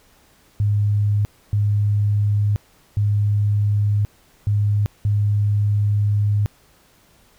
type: tone bursts at uneven times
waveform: sine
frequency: 103.3 Hz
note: G#2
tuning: 9 cents flat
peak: -15 dBFS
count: 5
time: 0.6-1.25 / 1.53-2.56 / 2.97-4.05 / 4.47-4.86 / 5.05-6.46 s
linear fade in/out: 0 ms
effects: pink hiss -55 dBFS RMS until 7.38 s